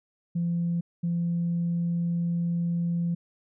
sine tone pair in turn, 171 / 171 Hz, F3 / F3, -36 / -36 cents, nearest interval unison, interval 0 cents, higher neither, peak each -23 dBFS, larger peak neither, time 0.35-0.81 / 1.03-3.15 s, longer second, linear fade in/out 10 ms, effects tanh soft clip ceiling -20 dBFS

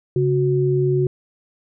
sine tone pair together, 137.6 / 367.3 Hz, C#3 / F#4, -12 / -13 cents, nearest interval octave + perfect fourth, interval 1699 cents, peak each -18 dBFS, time 0.16-1.07 s, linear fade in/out 2 ms, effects none

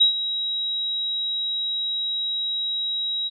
sine tone with ADSR envelope, 3840 Hz, B7, 49 cents flat, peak -11 dBFS, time 0-3.3 s, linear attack 14 ms, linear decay 110 ms, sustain -12 dB, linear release 32 ms, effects none

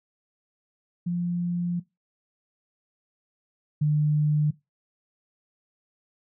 sine tone pair in turn, 174.61 / 150.03 Hz, F3 / D3, 0 / +37 cents, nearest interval minor third, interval 263 cents, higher first, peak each -24 / -19 dBFS, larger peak second, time 1.06-1.8 / 3.81-4.51 s, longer first, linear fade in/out 10 ms, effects noise-tail reverb RT60 0.2 s tail -19 dB re dry

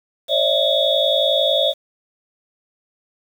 sine tone cluster, 544 / 595 / 655 / 3403 / 3676 Hz, C#5 / D5 / E5 / G#7 / A#7, -33 / +22 / -11 / +41 / -25 cents, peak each -21 dBFS, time 0.28-1.74 s, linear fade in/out 50 ms, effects 7-bit

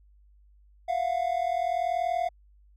triangle tone pair together, 680 / 720.4 Hz, F5 / F#5, -46 / -46 cents, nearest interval minor second, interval 100 cents, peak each -26 dBFS, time 0.88-2.29 s, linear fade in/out 10 ms, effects added 50 Hz sine -55 dBFS peak until 2.76 s

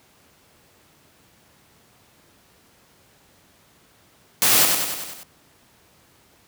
white noise with echo, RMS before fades -17 dBFS, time 4.42-4.65 s, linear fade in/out 0 ms, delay 97 ms, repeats 6, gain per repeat -4 dB, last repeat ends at 5.232 s, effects pink hiss -56 dBFS RMS until 6.47 s + high-pass 80 Hz 12 dB/octave

